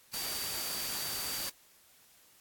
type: tone in noise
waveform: sine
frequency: 4634 Hz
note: D8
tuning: 24 cents flat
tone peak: -40 dBFS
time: 0.13-1.5 s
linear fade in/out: 10 ms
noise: white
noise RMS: -37 dBFS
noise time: 0.13-1.5 s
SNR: -6 dB
effects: white hiss -62 dBFS RMS until 2.4 s + AAC 64 kbps